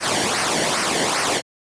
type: noise with flanger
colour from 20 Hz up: pink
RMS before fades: -20 dBFS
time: 0-1.42 s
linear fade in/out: 50 ms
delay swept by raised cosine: 0.27 to 0.81 ms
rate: 2.5 Hz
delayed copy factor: -0.6
effects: high-pass 150 Hz 12 dB/octave + resampled to 22050 Hz